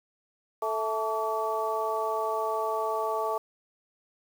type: harmonic tone with a mistuned harmonic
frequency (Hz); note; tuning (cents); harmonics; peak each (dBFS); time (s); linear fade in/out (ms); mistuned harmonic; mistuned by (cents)
219.3; A3; -6; 2 / 3 / 4 / 5; -32 / -32 / -32 / -32; 0.62-3.38; 5; 5; +70
effects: 8-bit